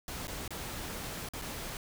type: noise with dropouts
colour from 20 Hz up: pink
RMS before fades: -40 dBFS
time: 0.08-1.77 s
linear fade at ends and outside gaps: 1 ms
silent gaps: 0.271-0.28 / 0.478-0.506 / 1.288-1.335 / 1.416-1.42 s
effects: none